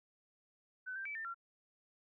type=tone with pitch steps; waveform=sine; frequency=1510 / 1573 / 2307 / 1796 / 1371 Hz; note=F#6 / G6 / D7 / A6 / F6; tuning=+35 / +6 / -31 / +35 / -32 cents; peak=-40 dBFS; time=0.86-1.345 s; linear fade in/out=20 ms; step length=97 ms; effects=none